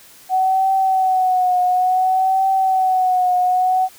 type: tone with vibrato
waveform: sine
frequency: 747 Hz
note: F#5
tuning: 16 cents sharp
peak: -13 dBFS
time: 0.29-3.89 s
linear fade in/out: 50 ms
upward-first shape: triangle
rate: 0.57 Hz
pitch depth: 56 cents each way
effects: white hiss -45 dBFS RMS until 3.98 s